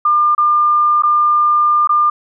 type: tone with dropouts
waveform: sine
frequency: 1200 Hz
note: D6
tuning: 37 cents sharp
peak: -9 dBFS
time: 0.05-2.1 s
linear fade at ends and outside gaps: 5 ms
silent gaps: 0.35-0.379 / 1.023-1.034 / 1.874-1.892 s
effects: none